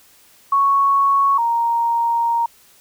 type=tone pair in turn; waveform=sine; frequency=1108.7 / 932.3 Hz; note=C#6 / A#5; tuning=0 / 0 cents; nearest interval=minor third; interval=300 cents; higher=first; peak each=-12 / -15 dBFS; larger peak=first; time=0.52-1.38 / 1.38-2.46 s; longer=second; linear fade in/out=5 ms; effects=white hiss -51 dBFS RMS until 2.8 s